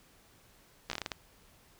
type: slowing click train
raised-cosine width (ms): 0.2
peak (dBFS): -17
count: 8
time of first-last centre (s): 0.9-1.118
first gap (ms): 14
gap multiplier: 1.26
effects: pink hiss -62 dBFS RMS until 1.79 s